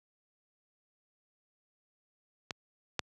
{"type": "clicks", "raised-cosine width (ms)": 0.2, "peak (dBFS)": [-18, -12], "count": 2, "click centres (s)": [2.508, 2.993], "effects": ["high-pass 80 Hz 12 dB/octave"]}